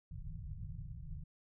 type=low-pass noise; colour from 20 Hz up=pink; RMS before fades=-45 dBFS; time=0.11-1.24 s; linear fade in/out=5 ms; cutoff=170 Hz; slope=96 dB/octave; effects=none